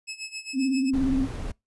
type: tone with tremolo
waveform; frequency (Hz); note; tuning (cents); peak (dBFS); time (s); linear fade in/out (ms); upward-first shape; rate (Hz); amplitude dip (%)
20% pulse; 2591; E7; -30; -27; 0.07-0.91; 20; sine; 7.5; 85
type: tone with vibrato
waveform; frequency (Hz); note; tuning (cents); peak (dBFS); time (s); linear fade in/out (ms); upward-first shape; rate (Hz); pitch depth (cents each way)
sine; 266; C4; +29; -21; 0.53-1.28; 50; sine; 17; 58
type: noise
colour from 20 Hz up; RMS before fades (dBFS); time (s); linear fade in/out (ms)
brown; -31; 0.93-1.52; 10
effects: noise-tail reverb RT60 0.2 s tail -25 dB re dry + resampled to 24000 Hz